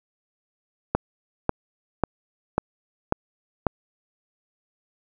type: click train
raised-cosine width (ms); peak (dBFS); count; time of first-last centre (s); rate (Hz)
1; -5; 6; 0.95-3.667; 1.84
effects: none